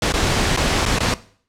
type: noise with dropouts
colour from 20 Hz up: pink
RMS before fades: -18 dBFS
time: 0.02-1.14 s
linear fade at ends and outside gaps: 2 ms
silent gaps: 0.124-0.138 / 0.564-0.573 / 0.854-0.861 / 0.987-1.004 s
effects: noise-tail reverb RT60 0.5 s tail -18 dB re dry + low-pass 7000 Hz 12 dB/octave